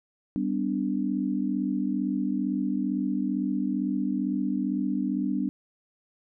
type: chord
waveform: sine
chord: G major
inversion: none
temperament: equal with one note detuned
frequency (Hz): 196 / 251.5 / 293.7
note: G3 / B3 / D4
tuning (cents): 0 / +32 / 0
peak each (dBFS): -29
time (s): 0.36-5.49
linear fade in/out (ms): 0
effects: none